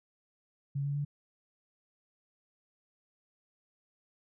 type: tone with pitch steps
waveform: sine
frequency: 140 / 142.28 / 144.6 Hz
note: C#3 / C#3 / D3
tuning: +18 / +45 / -27 cents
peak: -30 dBFS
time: 0.75-1.05 s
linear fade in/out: 10 ms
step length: 100 ms
effects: none